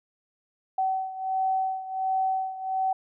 sine beating tone pair, 760 / 761.4 Hz, F#5 / F#5, +46 / +49 cents, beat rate 1.4 Hz, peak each -26 / -30 dBFS, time 0.78-2.93 s, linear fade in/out 5 ms, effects none

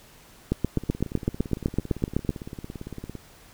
two click trains, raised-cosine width 3 ms, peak -22 / -9 dBFS, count 43 / 15, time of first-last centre 0.78-3.153 / 0.52-2.292 s, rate 17.7 / 7.9 Hz, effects pink hiss -52 dBFS RMS until 3.53 s

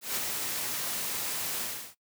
white noise with ADSR envelope, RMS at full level -30 dBFS, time 0.01-1.95 s, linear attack 150 ms, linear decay 30 ms, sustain -3 dB, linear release 340 ms, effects noise-tail reverb RT60 0.1 s tail -19 dB re dry + high-pass 100 Hz 12 dB/octave

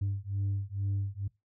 sine beating tone pair, 98 / 100.2 Hz, G2 / G2, 0 / +38 cents, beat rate 2.2 Hz, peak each -31 dBFS, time 0.01-1.28 s, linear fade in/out 10 ms, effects noise-tail reverb RT60 0.2 s tail -21 dB re dry + tanh soft clip ceiling -26 dBFS

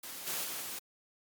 white noise with level steps, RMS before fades -44 / -36 / -39 / -41 dBFS, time 0.03-0.79 s, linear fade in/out 5 ms, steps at 0.26 / 0.43 / 0.6 s, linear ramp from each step 20 ms, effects high-pass 150 Hz 12 dB/octave + Opus 48 kbps

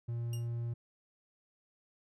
triangle tone, 117.8 Hz, A#2, 19 cents sharp, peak -32 dBFS, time 0.08-0.74 s, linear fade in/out 10 ms
15% pulse tone with exponential decay, 2824 Hz, F7, 19 cents sharp, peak -36 dBFS, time 0.33-0.48 s, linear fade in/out 2 ms, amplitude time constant 32 ms
effects none

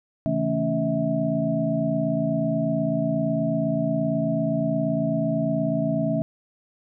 sine tone cluster, 134.3 / 162.5 / 221.1 / 278.6 / 646 Hz, C3 / E3 / A3 / C#4 / E5, +46 / -24 / +9 / +9 / -35 cents, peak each -31 / -27 / -27 / -27 / -26 dBFS, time 0.26-6.22 s, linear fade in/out 0 ms, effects none

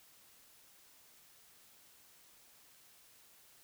silence, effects white hiss -63 dBFS RMS until 3.63 s

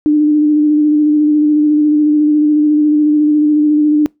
sine tone with vibrato, 300.2 Hz, D4, 38 cents sharp, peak -7 dBFS, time 0.06-4.06 s, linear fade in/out 0 ms, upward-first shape square, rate 14 Hz, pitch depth 17 cents each way, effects noise-tail reverb RT60 0.2 s tail -25 dB re dry

